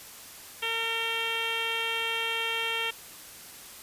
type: tone with low-pass filter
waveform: 10% pulse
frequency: 455.7 Hz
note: A#4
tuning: 39 cents flat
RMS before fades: -30 dBFS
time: 0.62-2.91 s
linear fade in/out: 10 ms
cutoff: 3100 Hz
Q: 5.9
effects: white hiss -46 dBFS RMS until 3.82 s + resampled to 32000 Hz